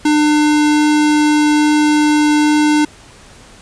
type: tone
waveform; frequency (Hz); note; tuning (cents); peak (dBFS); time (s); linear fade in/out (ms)
square; 300.2; D4; +38; -10; 0.05-2.85; 5
effects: pink hiss -41 dBFS RMS until 3.61 s + resampled to 22050 Hz